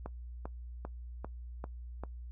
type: click train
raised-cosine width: 1 ms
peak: -26 dBFS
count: 6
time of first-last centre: 0.06-2.036 s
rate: 2.53 Hz
effects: noise-tail reverb RT60 0.1 s tail -19 dB re dry + added 60 Hz sine -42 dBFS peak until 2.31 s

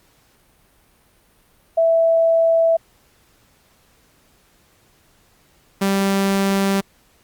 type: tone pair in turn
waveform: sine / sawtooth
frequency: 659.3 / 196.01 Hz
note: E5 / G3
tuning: 0 / 0 cents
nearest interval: octave + major sixth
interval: 2100 cents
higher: first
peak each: -12 dBFS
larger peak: neither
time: 1.77-2.77 / 5.81-6.81 s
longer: neither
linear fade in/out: 10 ms
effects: pink hiss -57 dBFS RMS until 7.23 s + Opus 48 kbps

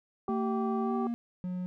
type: harmonic tone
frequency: 386.9 Hz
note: G4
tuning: 23 cents flat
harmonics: 1 / 2 / 3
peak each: -33 / -36 / -39 dBFS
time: 0.28-1.07 s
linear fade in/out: 2 ms
type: tone with pitch glide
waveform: triangle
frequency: 226.4 to 235.6 Hz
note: A3 to A#3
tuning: +50 to +19 cents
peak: -28 dBFS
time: 0.29-1.14 s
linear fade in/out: 0 ms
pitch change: +69 cents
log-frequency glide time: 0.82-0.93 s
type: tone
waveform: triangle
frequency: 181.4 Hz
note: F#3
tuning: 34 cents flat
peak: -30 dBFS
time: 1.44-1.66 s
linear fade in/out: 0 ms
effects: none

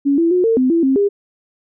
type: tone with pitch steps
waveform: sine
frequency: 280.8 / 334.4 / 361.4 / 453.5 / 256.7 / 334.7 / 266.9 / 404 Hz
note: C#4 / E4 / F#4 / A#4 / C4 / E4 / C4 / G#4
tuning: +22 / +25 / -41 / -48 / -33 / +26 / +35 / -48 cents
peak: -11 dBFS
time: 0.05-1.09 s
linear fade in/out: 20 ms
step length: 130 ms
effects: none

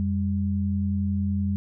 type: tone pair together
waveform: sine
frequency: 88.7 / 199.43 Hz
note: F2 / G3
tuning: +27 / +30 cents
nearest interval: octave + major second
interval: 1403 cents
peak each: -25 dBFS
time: 0-1.56 s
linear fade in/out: 0 ms
effects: none

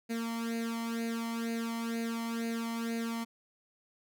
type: tone with flanger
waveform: sawtooth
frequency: 229.9 Hz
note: A#3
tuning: 24 cents flat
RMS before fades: -35 dBFS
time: 0.09-3.25 s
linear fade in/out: 20 ms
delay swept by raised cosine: 0.45 to 0.97 ms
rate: 2.1 Hz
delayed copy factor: +0.8
effects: none

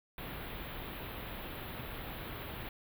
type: band-stop noise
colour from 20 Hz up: pink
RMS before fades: -43 dBFS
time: 0.18-2.69 s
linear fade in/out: 2 ms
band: 3800 to 12000 Hz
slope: 48 dB/octave
effects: none

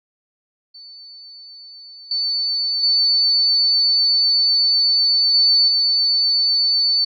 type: tone with level steps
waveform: sine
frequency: 4504 Hz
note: C#8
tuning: 27 cents sharp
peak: -37 / -18 / -13 / -11 / -14 dBFS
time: 0.74-7.05 s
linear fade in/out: 10 ms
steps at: 2.11 / 2.83 / 5.34 / 5.68 s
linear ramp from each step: 2 ms
effects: none

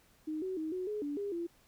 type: tone with pitch steps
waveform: sine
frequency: 310.1 / 375.3 / 315.1 / 368.1 / 421.1 / 289.6 / 404.4 / 340.8 Hz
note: D#4 / F#4 / D#4 / F#4 / G#4 / D4 / G#4 / F4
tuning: -6 / +25 / +22 / -9 / +24 / -24 / -46 / -42 cents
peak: -34 dBFS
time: 0.27-1.47 s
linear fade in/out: 10 ms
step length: 150 ms
effects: pink hiss -66 dBFS RMS until 1.67 s

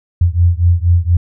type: beating tone pair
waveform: sine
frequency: 85 / 89.2 Hz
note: F2 / F2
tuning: -46 / +37 cents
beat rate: 4.2 Hz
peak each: -11 / -12 dBFS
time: 0.21-1.17 s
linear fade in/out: 5 ms
effects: none

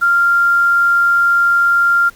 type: tone with quantisation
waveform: sine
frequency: 1391 Hz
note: F6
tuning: 7 cents flat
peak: -9 dBFS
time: 0.01-2.1 s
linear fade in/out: 20 ms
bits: 6
effects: pink hiss -46 dBFS RMS until 2.15 s + Opus 48 kbps

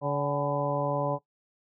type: harmonic tone with a mistuned harmonic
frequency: 143 Hz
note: D3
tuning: 46 cents flat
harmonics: 1 / 2 / 3 / 4 / 5 / 6 / 7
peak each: -31 / -35 / -36 / -29 / -36 / -37 / -35 dBFS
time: 0.01-1.19 s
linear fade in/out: 50 ms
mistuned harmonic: 5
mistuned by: +74 cents
effects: noise-tail reverb RT60 0.1 s tail -17 dB re dry

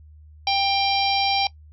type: harmonic tone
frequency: 791 Hz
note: G5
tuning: 15 cents sharp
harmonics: 1 / 3 / 4 / 5 / 6 / 7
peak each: -21 / -26 / -27 / -28 / -29 / -29 dBFS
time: 0.47-1.47 s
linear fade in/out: 2 ms
effects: noise-tail reverb RT60 0.1 s tail -21 dB re dry + added 76 Hz sine -44 dBFS peak until 1.72 s

